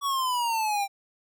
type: exponential sweep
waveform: square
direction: down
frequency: 1139 to 784 Hz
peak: -25 dBFS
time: 0.01-0.88 s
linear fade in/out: 50 ms
effects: none